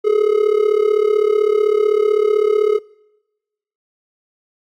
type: tone with amplitude modulation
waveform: triangle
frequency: 423 Hz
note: G#4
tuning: 32 cents sharp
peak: -6 dBFS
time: 0.04-2.79 s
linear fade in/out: 20 ms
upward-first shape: sine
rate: 35.8 Hz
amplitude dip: 80%
effects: noise-tail reverb RT60 1.0 s tail -24 dB re dry + AAC 64 kbps